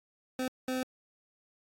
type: tone bursts at uneven times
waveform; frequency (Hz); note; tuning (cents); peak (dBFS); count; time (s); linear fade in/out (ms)
25% pulse; 257.1; C4; -30; -27; 2; 0.39-0.48 / 0.68-0.83; 2
effects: AAC 64 kbps